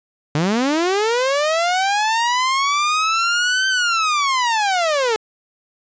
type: linear two-way sweep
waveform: sawtooth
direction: up then down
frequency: 141.2 to 1555 to 424.3 Hz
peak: -12 dBFS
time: 0.35-5.16 s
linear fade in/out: 0 ms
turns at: 3.68 s
effects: resampled to 16000 Hz